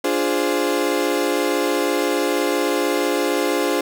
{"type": "chord", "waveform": "35% pulse", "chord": "D half-diminished seventh", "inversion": "none", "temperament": "equal", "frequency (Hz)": [293.7, 349.2, 415.3, 523.3], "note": ["D4", "F4", "Ab4", "C5"], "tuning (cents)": [0, 0, 0, 0], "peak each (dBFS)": -22, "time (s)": [0.04, 3.81], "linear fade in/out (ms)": 5, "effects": []}